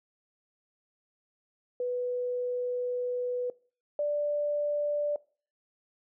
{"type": "tone pair in turn", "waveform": "sine", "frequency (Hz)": [493.9, 587.3], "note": ["B4", "D5"], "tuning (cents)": [0, 0], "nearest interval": "minor third", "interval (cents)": 300, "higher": "second", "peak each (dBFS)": [-28, -26], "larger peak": "second", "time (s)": [[1.8, 3.5], [3.99, 5.16]], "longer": "first", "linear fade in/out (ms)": 2, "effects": ["noise-tail reverb RT60 0.4 s tail -22 dB re dry"]}